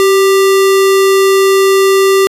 sine tone with sample-and-hold, 386.7 Hz, G4, 24 cents flat, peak -5 dBFS, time 0-2.27 s, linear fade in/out 0 ms, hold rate 1575 Hz, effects resampled to 32000 Hz

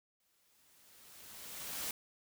white noise with exponential growth, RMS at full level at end -38 dBFS, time 0.2-1.91 s, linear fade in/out 2 ms, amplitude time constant 370 ms, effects none

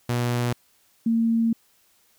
sawtooth / sine tone pair in turn, 121 / 228.4 Hz, B2 / A#3, -35 / -35 cents, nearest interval major seventh, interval 1100 cents, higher second, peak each -18 dBFS, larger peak neither, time 0.09-0.53 / 1.06-1.53 s, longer second, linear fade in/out 5 ms, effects white hiss -62 dBFS RMS until 2.18 s

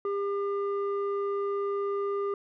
square tone with low-pass filter, 400.9 Hz, G4, 39 cents sharp, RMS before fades -30 dBFS, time 0.05-2.34 s, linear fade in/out 2 ms, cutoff 950 Hz, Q 4.2, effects none

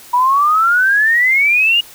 sine exponential sweep, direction up, 962 to 2890 Hz, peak -9 dBFS, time 0.13-1.81 s, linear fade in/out 10 ms, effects white hiss -39 dBFS RMS until 1.94 s

